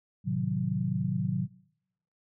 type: chord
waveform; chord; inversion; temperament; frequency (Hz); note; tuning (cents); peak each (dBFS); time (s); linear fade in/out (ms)
sine; A diminished seventh; none; equal; 110 / 130.81 / 155.56 / 185; A2 / C3 / Eb3 / Gb3; 0 / 0 / 0 / 0; -34 / -32 / -33 / -30; 0.24-1.48; 50
effects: noise-tail reverb RT60 0.8 s tail -23 dB re dry